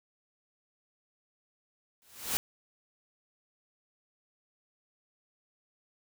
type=noise with exponential growth; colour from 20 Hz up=white; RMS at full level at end=-27 dBFS; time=2.02-2.37 s; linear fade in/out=0 ms; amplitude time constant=75 ms; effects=none